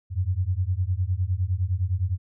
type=beating tone pair; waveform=sine; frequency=87.31 / 97.11 Hz; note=F2 / G2; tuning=0 / -16 cents; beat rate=9.8 Hz; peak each=-25 dBFS; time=0.1-2.18 s; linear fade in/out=50 ms; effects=none